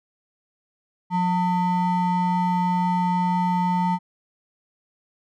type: ring-modulated tone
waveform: triangle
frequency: 540 Hz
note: C#5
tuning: 45 cents flat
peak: -14 dBFS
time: 1.1-3.99 s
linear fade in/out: 50 ms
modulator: 361 Hz
effects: none